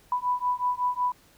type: beating tone pair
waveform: sine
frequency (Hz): 987.8 / 993.2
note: B5 / B5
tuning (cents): 0 / +9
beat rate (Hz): 5.4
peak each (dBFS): -27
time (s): 0.12-1.12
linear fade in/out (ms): 2
effects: pink hiss -58 dBFS RMS until 1.37 s